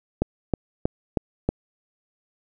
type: click train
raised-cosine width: 2 ms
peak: -7 dBFS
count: 5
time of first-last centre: 0.22-1.49 s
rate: 3.15 Hz
effects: none